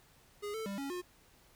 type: tone with pitch steps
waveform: square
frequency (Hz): 412 / 442.6 / 198.2 / 277.1 / 358.2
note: G#4 / A4 / G3 / C#4 / F4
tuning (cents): -14 / +10 / +19 / -1 / +44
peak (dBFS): -38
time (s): 0.42-1.02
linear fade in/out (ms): 20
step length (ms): 120
effects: pink hiss -64 dBFS RMS until 1.55 s